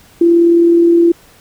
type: tone with amplitude modulation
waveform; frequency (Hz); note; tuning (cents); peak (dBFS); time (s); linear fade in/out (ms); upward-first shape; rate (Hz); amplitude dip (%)
sine; 339.9; F4; -47; -4; 0.21-1.12; 5; sine; 39.3; 30
effects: pink hiss -45 dBFS RMS until 1.4 s